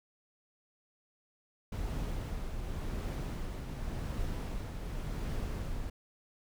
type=noise with tremolo; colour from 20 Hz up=brown; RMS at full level=-35 dBFS; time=1.72-5.9 s; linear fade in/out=5 ms; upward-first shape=triangle; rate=0.9 Hz; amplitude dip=40%; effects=none